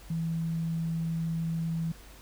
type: tone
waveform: sine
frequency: 164.2 Hz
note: E3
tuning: 6 cents flat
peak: -28 dBFS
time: 0.1-1.92 s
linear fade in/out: 5 ms
effects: added 50 Hz sine -51 dBFS peak until 2.21 s + pink hiss -53 dBFS RMS until 2.21 s